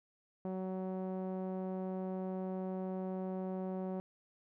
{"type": "tone with low-pass filter", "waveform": "sawtooth", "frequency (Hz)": 187.2, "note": "F#3", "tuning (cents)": 20, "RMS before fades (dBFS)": -39, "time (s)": [0.45, 4], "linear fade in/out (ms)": 0, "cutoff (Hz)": 670, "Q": 1.4, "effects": []}